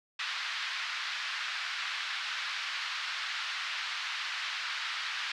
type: band-pass noise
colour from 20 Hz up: pink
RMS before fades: -36 dBFS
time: 0.19-5.32 s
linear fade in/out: 5 ms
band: 1300 to 4500 Hz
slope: 24 dB/octave
effects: none